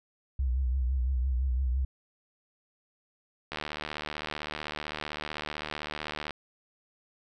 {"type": "tone with vibrato", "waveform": "sine", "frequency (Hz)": 64, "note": "C2", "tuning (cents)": -38, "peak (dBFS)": -25, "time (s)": [0.39, 1.85], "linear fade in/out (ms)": 5, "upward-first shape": "triangle", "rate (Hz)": 5.9, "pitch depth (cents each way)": 110}
{"type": "click train", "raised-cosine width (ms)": 0.3, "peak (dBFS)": -18, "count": 212, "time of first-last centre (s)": [3.52, 6.307], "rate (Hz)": 75.7}
{"effects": []}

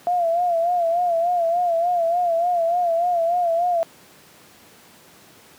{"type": "tone with vibrato", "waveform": "sine", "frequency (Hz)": 689, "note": "F5", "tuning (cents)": -24, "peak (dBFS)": -17, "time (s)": [0.07, 3.83], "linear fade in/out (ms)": 0, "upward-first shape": "sine", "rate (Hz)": 3.4, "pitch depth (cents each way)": 72, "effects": ["pink hiss -49 dBFS RMS until 5.58 s", "high-pass 150 Hz 12 dB/octave"]}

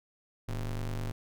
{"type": "ring-modulated tone", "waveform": "square", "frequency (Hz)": 65.7, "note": "C2", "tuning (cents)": 8, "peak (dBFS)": -30, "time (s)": [0.48, 1.12], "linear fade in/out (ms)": 10, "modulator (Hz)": 40.9, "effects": []}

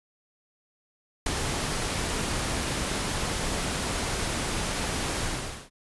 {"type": "noise with ADSR envelope", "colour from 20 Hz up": "pink", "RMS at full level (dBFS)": -23, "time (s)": [1.26, 5.7], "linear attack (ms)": 6, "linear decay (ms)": 5, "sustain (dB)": -6, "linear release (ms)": 460, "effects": ["resampled to 24000 Hz"]}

